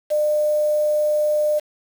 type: tone with quantisation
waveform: sine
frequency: 602 Hz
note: D5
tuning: 43 cents sharp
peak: -16 dBFS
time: 0.1-1.6 s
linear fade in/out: 20 ms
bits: 6
effects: none